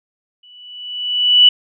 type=tone with exponential growth; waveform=sine; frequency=2960 Hz; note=F#7; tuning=in tune; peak=-3 dBFS; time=0.43-1.49 s; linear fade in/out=5 ms; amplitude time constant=230 ms; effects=none